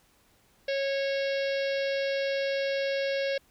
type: harmonic tone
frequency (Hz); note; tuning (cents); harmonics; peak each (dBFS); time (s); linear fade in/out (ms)
549; C#5; -17; 1 / 3 / 4 / 5 / 6 / 7 / 8 / 9 / 10; -27 / -37 / -39 / -41 / -43 / -44 / -45 / -46 / -47; 0.68-3.38; 5
effects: pink hiss -64 dBFS RMS until 3.5 s